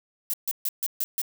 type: noise bursts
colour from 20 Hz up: violet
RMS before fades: -27 dBFS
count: 6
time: 0.3-1.216 s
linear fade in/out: 0 ms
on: 36 ms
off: 140 ms
effects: none